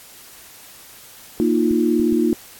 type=chord; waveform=sine; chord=Bb suspended fourth; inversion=none; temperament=just; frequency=233.1 / 310.8 / 349.6 Hz; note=Bb3 / Eb4 / F4; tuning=0 / -2 / +2 cents; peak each=-19 dBFS; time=1.4-2.33 s; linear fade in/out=0 ms
type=clicks; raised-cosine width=5 ms; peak=-22 dBFS; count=3; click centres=1.712 / 1.998 / 2.126 s
effects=white hiss -43 dBFS RMS until 2.59 s + AAC 64 kbps